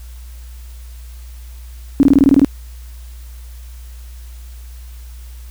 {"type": "tone bursts", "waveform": "sine", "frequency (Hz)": 277.2, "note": "C#4", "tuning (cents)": 0, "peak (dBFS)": -5, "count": 9, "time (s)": [2, 2.447], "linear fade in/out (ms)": 0, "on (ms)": 31, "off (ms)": 21, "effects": ["added 60 Hz sine -31 dBFS peak until 5.5 s", "white hiss -47 dBFS RMS until 5.5 s"]}